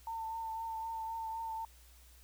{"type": "tone with vibrato", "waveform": "sine", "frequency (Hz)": 899, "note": "A5", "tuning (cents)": 37, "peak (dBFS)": -37, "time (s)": [0.07, 1.65], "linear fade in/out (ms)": 2, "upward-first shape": "triangle", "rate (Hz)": 3.9, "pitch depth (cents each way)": 25, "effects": ["added 60 Hz sine -58 dBFS peak until 2.23 s", "white hiss -63 dBFS RMS until 2.23 s"]}